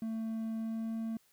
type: tone with pitch glide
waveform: triangle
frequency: 223.3 to 224.7 Hz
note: A3 to A3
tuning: +26 to +37 cents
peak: -32 dBFS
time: 0.02-1.17 s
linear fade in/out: 2 ms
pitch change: +11 cents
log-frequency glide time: 0.56-0.86 s
effects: white hiss -69 dBFS RMS until 1.32 s